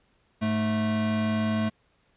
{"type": "tone pair together", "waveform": "square", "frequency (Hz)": [104.3, 218.2], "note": ["G#2", "A3"], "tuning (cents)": [8, -14], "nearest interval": "octave + minor second", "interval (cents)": 1278, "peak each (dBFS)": [-32, -25], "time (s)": [0.41, 1.7], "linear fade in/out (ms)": 20, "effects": ["pink hiss -67 dBFS RMS until 2.16 s", "resampled to 8000 Hz"]}